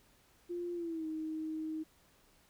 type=tone with pitch glide; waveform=sine; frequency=349.2 to 314.7 Hz; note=F4 to D#4; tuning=0 to +20 cents; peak=-36 dBFS; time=0.49-1.84 s; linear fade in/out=20 ms; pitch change=-180 cents; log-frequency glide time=0.74-1.06 s; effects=pink hiss -67 dBFS RMS until 2.49 s